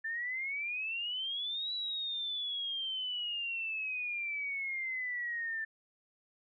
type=exponential two-way sweep; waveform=sine; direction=up then down; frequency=1769 to 3951 to 1769 Hz; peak=-34 dBFS; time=0.04-5.65 s; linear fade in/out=10 ms; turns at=1.73 s; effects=none